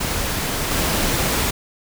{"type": "noise with level steps", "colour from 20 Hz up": "pink", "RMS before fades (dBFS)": [-23, -20], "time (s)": [0, 1.51], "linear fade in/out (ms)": 10, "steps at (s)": 0.71, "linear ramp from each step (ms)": 2, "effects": []}